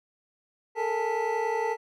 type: tone cluster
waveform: triangle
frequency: 430 / 460.9 / 834 / 891 / 1970 Hz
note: A4 / A#4 / G#5 / A5 / B6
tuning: -40 / -20 / +7 / +22 / -5 cents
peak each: -30 / -28 / -34 / -28 / -35 dBFS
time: 0.75-1.77 s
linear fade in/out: 50 ms
effects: none